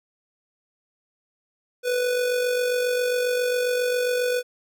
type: tone with amplitude modulation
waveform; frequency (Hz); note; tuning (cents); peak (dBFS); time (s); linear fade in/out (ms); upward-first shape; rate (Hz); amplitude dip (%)
square; 494.6; B4; +3; -20; 1.83-4.43; 50; sine; 47.4; 40
effects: none